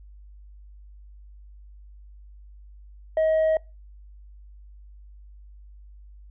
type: tone with tanh clipping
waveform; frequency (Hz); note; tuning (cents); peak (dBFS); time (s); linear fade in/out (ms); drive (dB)
triangle; 634; D#5; +32; -19; 3.17-3.57; 2; 7
effects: noise-tail reverb RT60 0.3 s tail -26 dB re dry + added 50 Hz sine -44 dBFS peak until 6.3 s